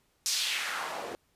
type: noise with band-pass filter sweep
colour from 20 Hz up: white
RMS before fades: -33 dBFS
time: 0.26-1.15 s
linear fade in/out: 0 ms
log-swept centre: 5900 to 420 Hz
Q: 1.8
effects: pink hiss -71 dBFS RMS until 1.35 s + resampled to 32000 Hz